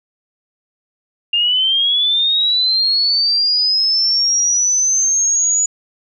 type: linear sweep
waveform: sine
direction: up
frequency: 2794 to 6900 Hz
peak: -12 dBFS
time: 1.33-5.66 s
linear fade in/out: 5 ms
effects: none